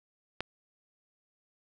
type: click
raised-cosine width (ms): 0.3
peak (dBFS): -16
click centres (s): 0.406
effects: none